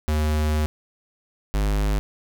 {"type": "tone pair in turn", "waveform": "square", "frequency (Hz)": [76.4, 50.99], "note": ["D#2", "G#1"], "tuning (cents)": [-31, -31], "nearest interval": "perfect fifth", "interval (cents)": 700, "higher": "first", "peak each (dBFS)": -20, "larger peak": "neither", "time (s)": [[0.08, 0.66], [1.54, 1.99]], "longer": "first", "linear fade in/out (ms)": 0, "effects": []}